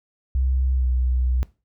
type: tone with pitch glide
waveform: sine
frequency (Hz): 64.9 to 62.73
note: C2 to B1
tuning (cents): -13 to +28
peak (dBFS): -18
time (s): 0.35-1.43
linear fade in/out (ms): 0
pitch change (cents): -59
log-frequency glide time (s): 0.73-0.87
effects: noise-tail reverb RT60 0.3 s tail -19 dB re dry